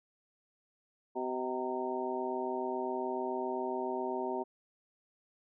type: harmonic tone with a mistuned harmonic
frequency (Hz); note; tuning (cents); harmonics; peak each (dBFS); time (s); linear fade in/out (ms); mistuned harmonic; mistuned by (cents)
127.2; C3; -48; 2 / 3 / 4 / 5 / 6 / 7; -41 / -36 / -47 / -40 / -42 / -39; 1.15-4.44; 20; 7; +54
effects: none